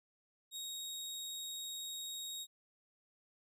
25% pulse tone, 3762 Hz, A#7, 15 cents sharp, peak -38 dBFS, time 0.51-2.47 s, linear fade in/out 50 ms, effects none

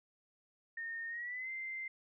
sine tone with pitch glide, 1834 to 2083 Hz, A#6 to C7, -29 to -8 cents, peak -39 dBFS, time 0.77-1.88 s, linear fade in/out 5 ms, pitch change +221 cents, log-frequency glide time 1.08-1.5 s, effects none

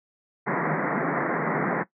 pink band-pass noise, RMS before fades -26 dBFS, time 0.46-1.84 s, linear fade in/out 20 ms, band 140 to 2100 Hz, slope 96 dB/octave, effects noise-tail reverb RT60 0.1 s tail -17 dB re dry

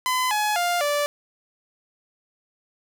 sawtooth tone with pitch steps, 1015 / 843.7 / 701.3 / 583 Hz, B5 / G#5 / F5 / D5, +47 / +27 / +7 / -13 cents, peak -17 dBFS, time 0.06-1.06 s, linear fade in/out 0 ms, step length 250 ms, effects none

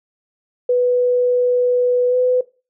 sine tone with pitch glide, 493.9 to 502.2 Hz, B4 to B4, 0 to +29 cents, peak -12 dBFS, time 0.69-2.41 s, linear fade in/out 5 ms, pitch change +29 cents, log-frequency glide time 2.09-2.16 s, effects noise-tail reverb RT60 0.3 s tail -19 dB re dry

